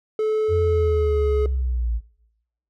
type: tone with pitch glide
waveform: triangle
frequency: 433.1 to 422.7 Hz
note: A4 to G#4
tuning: -27 to +31 cents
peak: -17 dBFS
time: 0.19-1.46 s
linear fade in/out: 2 ms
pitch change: -42 cents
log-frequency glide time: 0.62-1.18 s
type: linear sweep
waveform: sine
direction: down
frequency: 88.5 to 55 Hz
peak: -20 dBFS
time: 0.48-2.01 s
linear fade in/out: 50 ms
effects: noise-tail reverb RT60 0.9 s tail -22 dB re dry